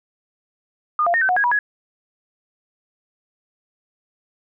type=tone with pitch steps; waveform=sine; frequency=1219 / 691 / 1839 / 1536 / 730 / 1648 / 970 / 1676 Hz; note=D#6 / F5 / A#6 / G6 / F#5 / G#6 / B5 / G#6; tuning=-36 / -19 / -24 / -36 / -24 / -14 / -31 / +15 cents; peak=-15 dBFS; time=0.99-1.59 s; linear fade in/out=2 ms; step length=75 ms; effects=none